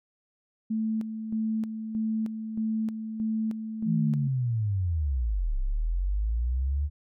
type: tone with tremolo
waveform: sine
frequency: 220 Hz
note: A3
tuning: in tune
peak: -25 dBFS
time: 0.7-4.28 s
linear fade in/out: 10 ms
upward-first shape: square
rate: 1.6 Hz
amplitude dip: 55%
type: linear two-way sweep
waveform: sine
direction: down then up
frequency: 170 to 31.45 to 74.6 Hz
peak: -24 dBFS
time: 3.85-6.9 s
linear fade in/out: 50 ms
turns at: 5.58 s
effects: none